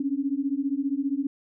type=beating tone pair; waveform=sine; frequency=270 / 285 Hz; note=C#4 / C#4; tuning=-45 / +48 cents; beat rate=15 Hz; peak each=-27 dBFS; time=0-1.27 s; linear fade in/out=5 ms; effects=none